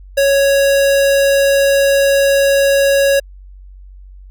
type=tone; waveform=square; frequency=554.4 Hz; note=C#5; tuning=in tune; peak=-10 dBFS; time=0.17-3.2 s; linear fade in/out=10 ms; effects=added 47 Hz sine -34 dBFS peak until 4.3 s